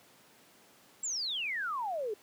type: exponential sweep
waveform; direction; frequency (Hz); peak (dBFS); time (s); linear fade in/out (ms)
sine; down; 7730 to 400; -32; 1.03-2.14; 5
effects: pink hiss -60 dBFS RMS until 2.22 s + high-pass 200 Hz 12 dB/octave